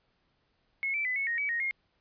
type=tone with pitch steps; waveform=sine; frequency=2180 / 2327 / 2008 / 2200 / 1867 / 2280 / 1869 / 2139 Hz; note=C#7 / D7 / B6 / C#7 / A#6 / C#7 / A#6 / C7; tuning=-29 / -17 / +28 / -14 / +2 / +48 / +4 / +38 cents; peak=-28 dBFS; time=0.83-1.71 s; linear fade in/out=0 ms; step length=110 ms; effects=pink hiss -73 dBFS RMS until 2 s + resampled to 11025 Hz